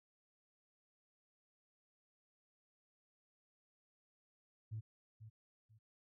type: tone with echo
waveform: sine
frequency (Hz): 109.6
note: A2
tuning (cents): -6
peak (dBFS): -40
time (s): 4.71-4.81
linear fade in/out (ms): 20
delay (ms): 490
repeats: 2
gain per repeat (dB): -11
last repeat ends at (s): 5.79
effects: tanh soft clip ceiling -36 dBFS